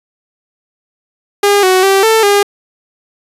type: tone with pitch steps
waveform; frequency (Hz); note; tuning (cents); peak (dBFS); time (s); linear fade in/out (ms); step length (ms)
sawtooth; 405.6 / 372.3 / 389.3 / 444.5 / 405.5; G#4 / F#4 / G4 / A4 / G#4; -41 / +11 / -12 / +18 / -41; -3; 1.43-2.43; 5; 200
effects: resampled to 32000 Hz